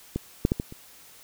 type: clicks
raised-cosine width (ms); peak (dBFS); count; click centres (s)
3; -14 / -6 / -9 / -15 / -27; 5; 0.16 / 0.451 / 0.519 / 0.599 / 0.724
effects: white hiss -51 dBFS RMS until 1.23 s